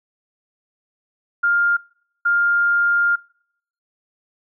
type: tone bursts at uneven times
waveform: sine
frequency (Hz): 1404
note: F6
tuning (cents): +9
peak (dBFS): -14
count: 2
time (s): 1.43-1.77 / 2.25-3.16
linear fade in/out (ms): 10
effects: noise-tail reverb RT60 0.7 s tail -26 dB re dry